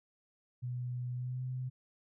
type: tone with pitch glide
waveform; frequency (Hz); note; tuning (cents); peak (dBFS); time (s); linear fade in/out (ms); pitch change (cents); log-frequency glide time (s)
sine; 123.8 to 127.8; B2 to C3; +5 to -40; -35; 0.62-1.7; 20; +55; 1.14-1.42
effects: none